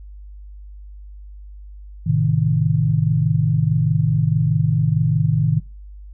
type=chord; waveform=sine; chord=A diminished; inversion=none; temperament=equal with one note detuned; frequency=109.18 / 130.81 / 155.56 Hz; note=A2 / C3 / Eb3; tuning=-13 / 0 / 0 cents; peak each=-20 / -20 / -17 dBFS; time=2.06-5.6 s; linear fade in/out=10 ms; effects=noise-tail reverb RT60 0.3 s tail -25 dB re dry + added 50 Hz sine -35 dBFS peak until 6.13 s